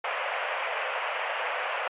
pink band-pass noise, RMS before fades -31 dBFS, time 0.04-1.88 s, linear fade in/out 5 ms, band 520 to 2900 Hz, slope 48 dB/octave, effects resampled to 8000 Hz

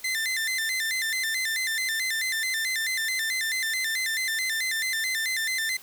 sawtooth tone with vibrato, 1916 Hz, A#6, 47 cents sharp, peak -22 dBFS, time 0.04-5.77 s, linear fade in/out 5 ms, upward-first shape square, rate 4.6 Hz, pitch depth 120 cents each way, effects white hiss -48 dBFS RMS until 5.82 s

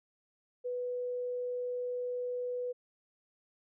sine tone, 493.9 Hz, B4, in tune, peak -33 dBFS, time 0.64-2.73 s, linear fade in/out 20 ms, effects none

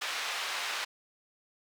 white band-pass noise, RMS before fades -35 dBFS, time 0.01-0.85 s, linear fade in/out 10 ms, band 840 to 3400 Hz, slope 12 dB/octave, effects none

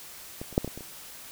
clicks, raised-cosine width 2 ms, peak -22 / -30 / -7 / -18 / -22 / -25 / -30 dBFS, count 7, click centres 0.415 / 0.527 / 0.579 / 0.646 / 0.677 / 0.776 / 0.808 s, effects white hiss -45 dBFS RMS until 1.31 s

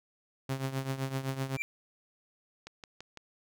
sawtooth tone with tremolo, 134 Hz, C3, 42 cents sharp, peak -25 dBFS, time 0.49-1.57 s, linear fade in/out 5 ms, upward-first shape triangle, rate 7.8 Hz, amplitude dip 80%
triangle tone with exponential growth, 2353 Hz, D7, 3 cents sharp, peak -24 dBFS, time 1.52-1.62 s, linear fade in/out 0 ms, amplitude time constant 20 ms
click train, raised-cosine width 0.2 ms, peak -27 dBFS, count 4, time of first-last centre 2.67-3.173 s, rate 5.96 Hz
effects none

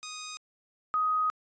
5% pulse / sine tone pair in turn, 1244.5 / 1253.2 Hz, D#6 / D#6, 0 / +12 cents, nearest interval unison, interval 12 cents, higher second, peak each -24 dBFS, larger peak neither, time 0.03-0.37 / 0.94-1.3 s, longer second, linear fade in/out 0 ms, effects resampled to 16000 Hz

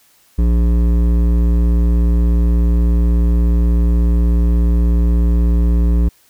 sine tone with hard clipping, 58.27 Hz, A#1, in tune, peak -12 dBFS, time 0.38-6.09 s, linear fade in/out 10 ms, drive 12 dB, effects white hiss -53 dBFS RMS until 6.29 s

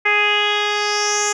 10% pulse tone with low-pass filter sweep, 415.5 Hz, G#4, 1 cent sharp, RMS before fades -18 dBFS, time 0.05-1.33 s, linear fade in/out 10 ms, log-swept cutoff 2200 to 7300 Hz, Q 5, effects none

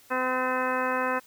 harmonic tone, 255.9 Hz, C4, 38 cents flat, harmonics 1 / 2 / 3 / 4 / 5 / 6 / 7 / 8 / 10, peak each -34 / -30 / -35 / -30 / -33 / -33 / -35 / -41 / -38 dBFS, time 0.1-1.2 s, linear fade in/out 20 ms, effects white hiss -56 dBFS RMS until 1.26 s

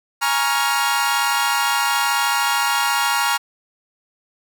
sawtooth chord, Bb minor seventh, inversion third, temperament equal with one note detuned, 830.6 / 944.3 / 1108.7 / 1396.9 Hz, Ab5 / Bb5 / Db6 / F6, 0 / +22 / 0 / 0 cents, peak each -20 / -18 / -21 / -18 dBFS, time 0.21-3.38 s, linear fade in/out 20 ms, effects none

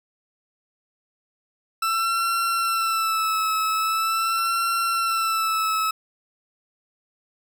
40% pulse tone with vibrato, 1328 Hz, E6, 12 cents sharp, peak -20 dBFS, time 1.82-5.91 s, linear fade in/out 5 ms, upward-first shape sine, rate 0.43 Hz, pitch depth 42 cents each way, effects none

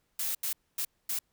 blue noise bursts at uneven times, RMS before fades -32 dBFS, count 4, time 0.19-0.35 / 0.43-0.53 / 0.78-0.85 / 1.09-1.19 s, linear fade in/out 5 ms, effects pink hiss -75 dBFS RMS until 1.32 s

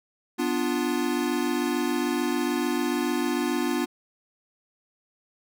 square chord, B diminished, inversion none, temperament equal, 246.9 / 293.7 / 349.2 Hz, B3 / D4 / F4, 0 / 0 / 0 cents, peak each -29 dBFS, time 0.38-3.86 s, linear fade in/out 20 ms, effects none

